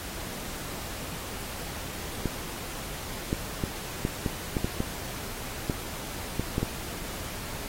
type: clicks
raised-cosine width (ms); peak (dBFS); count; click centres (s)
3; -13; 12; 2.257 / 3.329 / 3.638 / 4.051 / 4.262 / 4.568 / 4.645 / 4.804 / 5.698 / 6.396 / 6.581 / 6.63
effects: pink hiss -38 dBFS RMS until 7.68 s + AAC 48 kbps